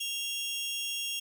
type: tone pair together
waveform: sawtooth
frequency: 2775 / 3288 Hz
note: F7 / G#7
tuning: -12 / -18 cents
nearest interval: minor third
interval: 294 cents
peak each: -32 / -32 dBFS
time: 0-1.2 s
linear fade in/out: 10 ms
effects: none